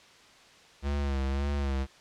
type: tone with vibrato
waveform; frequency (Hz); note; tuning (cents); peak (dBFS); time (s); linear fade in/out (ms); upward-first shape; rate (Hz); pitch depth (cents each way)
square; 69.3; C#2; 0; -28; 0.82-1.87; 50; sine; 1.8; 57
effects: white hiss -55 dBFS RMS until 2 s + low-pass 5000 Hz 12 dB/octave